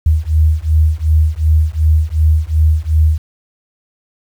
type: beating tone pair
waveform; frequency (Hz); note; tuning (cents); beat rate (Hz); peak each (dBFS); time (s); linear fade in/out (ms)
sine; 76.8 / 79.5; D#2 / D#2; -22 / +38; 2.7; -12; 0.06-3.18; 5
effects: 7-bit